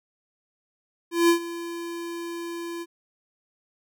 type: tone with ADSR envelope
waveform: square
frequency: 340 Hz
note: F4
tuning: 46 cents flat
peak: -15 dBFS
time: 1.11-2.86 s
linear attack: 180 ms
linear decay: 98 ms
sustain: -17 dB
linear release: 43 ms
effects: none